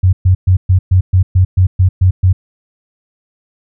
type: tone bursts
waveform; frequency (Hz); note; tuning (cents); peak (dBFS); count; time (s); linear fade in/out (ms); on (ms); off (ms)
sine; 92.5; F#2; 0; -5; 11; 0.03-2.33; 10; 100; 120
effects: none